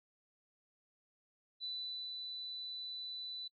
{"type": "tone with ADSR envelope", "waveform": "sine", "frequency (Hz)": 3985, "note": "B7", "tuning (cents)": 15, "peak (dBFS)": -39, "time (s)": [1.6, 3.48], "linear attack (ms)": 39, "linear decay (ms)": 470, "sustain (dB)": -3, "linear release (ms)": 8, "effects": ["noise-tail reverb RT60 0.1 s tail -25 dB re dry"]}